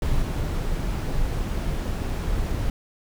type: noise with level steps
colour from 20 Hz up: brown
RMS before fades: -23 / -25 dBFS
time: 0.02-2.7 s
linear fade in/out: 2 ms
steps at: 0.22 s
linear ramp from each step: 2 ms
effects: none